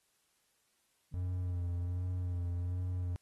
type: tone with vibrato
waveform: triangle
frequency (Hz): 89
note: F2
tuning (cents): +33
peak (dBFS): -31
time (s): 1.14-3.16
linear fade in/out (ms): 0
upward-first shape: sine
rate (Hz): 1.3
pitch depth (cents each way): 34
effects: white hiss -75 dBFS RMS until 3.21 s + AAC 32 kbps